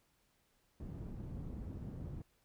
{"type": "low-pass noise", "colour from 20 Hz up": "white", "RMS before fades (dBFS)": -45, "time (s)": [0.8, 2.22], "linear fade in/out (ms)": 2, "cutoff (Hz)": 150, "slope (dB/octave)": 12, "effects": ["pink hiss -75 dBFS RMS until 2.44 s"]}